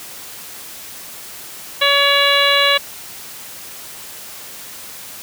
harmonic tone, 565 Hz, C#5, 33 cents sharp, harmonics 1 / 2 / 3 / 4 / 5 / 6 / 7, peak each -19 / -19 / -19 / -19 / -19 / -19 / -19 dBFS, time 1.81-2.78 s, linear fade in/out 10 ms, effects white hiss -34 dBFS RMS until 5.22 s + high-pass 60 Hz 12 dB/octave

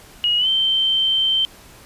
sine tone with pitch glide, 2890 to 3115 Hz, F#7 to G7, -41 to -12 cents, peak -15 dBFS, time 0.24-1.45 s, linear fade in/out 0 ms, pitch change +129 cents, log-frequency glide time 0.38-0.48 s, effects pink hiss -45 dBFS RMS until 1.85 s + resampled to 32000 Hz

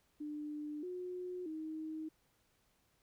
sine tone with pitch steps, 298.7 / 362 / 314.4 Hz, D4 / F#4 / D#4, +29 / -38 / +18 cents, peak -40 dBFS, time 0.2-2.09 s, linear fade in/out 10 ms, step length 630 ms, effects pink hiss -75 dBFS RMS until 3.02 s

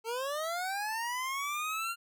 25% pulse linear sweep, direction up, 440 to 1396.9 Hz, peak -29 dBFS, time 0.04-1.96 s, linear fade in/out 50 ms, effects none

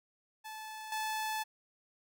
sawtooth tone with level steps, 869 Hz, A5, 22 cents flat, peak -39 / -30 dBFS, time 0.44-1.44 s, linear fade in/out 20 ms, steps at 0.92 s, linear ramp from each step 2 ms, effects none

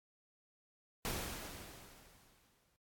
pink noise with exponential decay, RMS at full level -38 dBFS, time 1.05-2.76 s, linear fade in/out 0 ms, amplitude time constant 370 ms, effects AAC 64 kbps

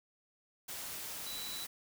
sine tone in noise, 3951 Hz, B7, in tune, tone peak -43 dBFS, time 1.26-1.65 s, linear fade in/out 10 ms, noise white, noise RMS -43 dBFS, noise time 0.68-1.67 s, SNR -3 dB, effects none

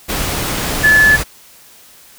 sine tone in noise, 1727 Hz, A6, 33 cents flat, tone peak -6 dBFS, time 0.83-1.17 s, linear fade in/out 20 ms, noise pink, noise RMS -19 dBFS, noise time 0.08-1.24 s, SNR +10 dB, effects white hiss -43 dBFS RMS until 2.18 s

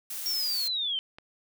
blue noise, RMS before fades -36 dBFS, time 0.1-0.68 s, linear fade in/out 5 ms
sine linear sweep, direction down, 5588 to 3045 Hz, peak -27 dBFS, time 0.26-0.99 s, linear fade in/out 0 ms
click, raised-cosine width 0.3 ms, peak -29 dBFS, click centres 1.185 s
effects none

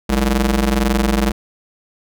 sawtooth ring-modulated tone, 130.9 Hz, C3, 1 cent sharp, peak -7 dBFS, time 0.09-1.32 s, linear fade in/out 10 ms, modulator 76.4 Hz, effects none

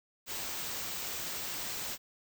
white band-stop noise, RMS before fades -38 dBFS, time 0.26-1.98 s, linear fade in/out 50 ms, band 8900 to 13000 Hz, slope 96 dB/octave, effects none

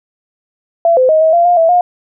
sine tone with pitch steps, 674 / 513 / 628 / 639 / 687 / 706 / 657 / 713 Hz, E5 / C5 / D#5 / D#5 / F5 / F5 / E5 / F5, +38 / -34 / +16 / +46 / -29 / +19 / -6 / +36 cents, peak -6 dBFS, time 0.85-1.81 s, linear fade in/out 2 ms, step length 120 ms, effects none

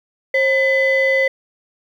sine tone pair together, 535 / 2011 Hz, C5 / B6, +38 / +31 cents, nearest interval octave + major seventh, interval 2293 cents, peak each -14 dBFS, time 0.34-1.28 s, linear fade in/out 5 ms, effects tanh soft clip ceiling -9 dBFS + 8-bit

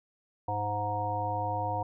harmonic tone with a mistuned harmonic, 103.83 Hz, G#2, in tune, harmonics 1 / 3 / 5 / 7 / 9, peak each -35 / -43 / -38 / -33 / -33 dBFS, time 0.48-1.83 s, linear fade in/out 5 ms, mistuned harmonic 1, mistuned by -24 cents, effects none

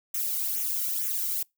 violet noise with flanger, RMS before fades -29 dBFS, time 0.14-1.43 s, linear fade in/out 5 ms, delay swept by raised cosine 0.21 to 1.19 ms, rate 2.2 Hz, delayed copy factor -0.8, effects noise-tail reverb RT60 0.2 s tail -26 dB re dry

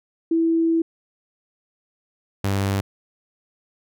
sine / sawtooth tone pair in turn, 329.1 / 98.49 Hz, E4 / G2, -3 / +9 cents, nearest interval octave + major sixth, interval 2088 cents, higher first, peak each -16 dBFS, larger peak neither, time 0.31-0.82 / 2.44-2.81 s, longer first, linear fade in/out 5 ms, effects none

